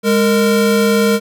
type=tone pair together; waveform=square; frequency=205.7 / 460.8 Hz; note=G#3 / A#4; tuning=-16 / -20 cents; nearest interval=octave + major second; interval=1396 cents; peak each=-14 dBFS; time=0.03-1.2 s; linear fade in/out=50 ms; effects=none